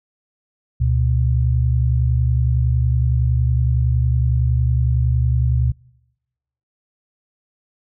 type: tone pair together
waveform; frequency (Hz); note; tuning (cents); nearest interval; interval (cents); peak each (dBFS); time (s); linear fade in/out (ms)
sine; 71 / 121.84; C#2 / B2; +42 / -23; major sixth; 935; -17; 0.8-5.72; 10
effects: noise-tail reverb RT60 1.0 s tail -25 dB re dry